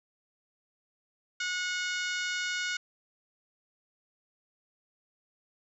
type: harmonic tone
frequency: 728 Hz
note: F#5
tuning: 28 cents flat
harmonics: 2 / 3 / 4 / 5 / 6 / 7 / 8 / 9 / 10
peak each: -33 / -37 / -39 / -41 / -43 / -44 / -45 / -46 / -47 dBFS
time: 1.4-2.77 s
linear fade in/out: 5 ms
effects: none